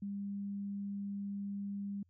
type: tone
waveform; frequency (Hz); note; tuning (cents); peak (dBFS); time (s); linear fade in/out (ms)
sine; 200.4; G3; +38; -37; 0.02-2.03; 5
effects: added 87 Hz sine -68 dBFS peak until 2.09 s